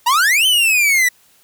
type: exponential two-way sweep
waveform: 45% pulse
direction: up then down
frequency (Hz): 909 to 3110 to 1940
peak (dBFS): -11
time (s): 0.06-1.09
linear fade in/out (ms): 10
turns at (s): 0.46
effects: white hiss -53 dBFS RMS until 1.43 s